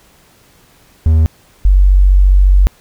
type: tone pair in turn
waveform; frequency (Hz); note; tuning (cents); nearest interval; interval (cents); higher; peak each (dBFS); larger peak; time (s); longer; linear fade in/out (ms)
triangle / sine; 79.5 / 47.27; D#2 / F#1; +38 / +38; major sixth; 900; first; -4; neither; 1.06-1.26 / 1.65-2.67; second; 0
effects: pink hiss -48 dBFS RMS until 2.8 s